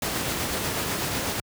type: noise with tremolo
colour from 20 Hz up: pink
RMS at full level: -26 dBFS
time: 0.02-1.4 s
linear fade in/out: 2 ms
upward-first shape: triangle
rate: 8.1 Hz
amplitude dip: 30%
effects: high-pass 80 Hz 12 dB/octave